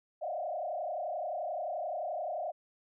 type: tone with frequency modulation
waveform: sine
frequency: 667 Hz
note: E5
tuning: 20 cents sharp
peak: -33 dBFS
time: 0.21-2.52 s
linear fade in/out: 20 ms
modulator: 31.5 Hz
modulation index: 2.3
effects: none